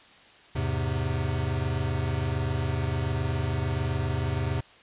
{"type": "chord", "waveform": "square", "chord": "E augmented", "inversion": "none", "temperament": "equal", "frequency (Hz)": [82.41, 103.83, 130.81], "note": ["E2", "G#2", "B#2"], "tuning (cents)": [0, 0, 0], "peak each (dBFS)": [-31, -32, -30], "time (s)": [0.55, 4.61], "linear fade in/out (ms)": 10, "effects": ["white hiss -53 dBFS RMS until 4.82 s", "resampled to 8000 Hz"]}